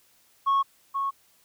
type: tone with echo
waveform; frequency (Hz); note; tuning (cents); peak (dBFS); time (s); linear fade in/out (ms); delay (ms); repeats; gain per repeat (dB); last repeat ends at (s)
sine; 1100; C#6; -14; -17; 0.46-0.63; 20; 480; 1; -7; 1.11
effects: tanh soft clip ceiling -18 dBFS + white hiss -62 dBFS RMS until 1.44 s